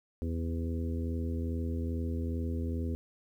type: harmonic tone with a mistuned harmonic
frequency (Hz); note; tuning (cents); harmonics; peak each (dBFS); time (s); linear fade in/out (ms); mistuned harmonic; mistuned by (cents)
82.41; E2; 0; 1 / 2 / 3 / 4 / 5 / 6; -32 / -45 / -37 / -44 / -44 / -47; 0.22-2.95; 0; 6; +29
effects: 11-bit